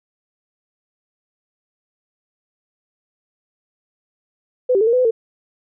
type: tone with pitch steps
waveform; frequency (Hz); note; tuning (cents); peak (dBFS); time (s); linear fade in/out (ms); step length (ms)
sine; 503 / 389.9 / 439.6 / 465.3 / 502 / 507 / 452.6; B4 / G4 / A4 / A#4 / B4 / B4 / A4; +32 / -9 / -2 / -3 / +28 / +45 / +49; -12; 4.69-5.11; 10; 60
effects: none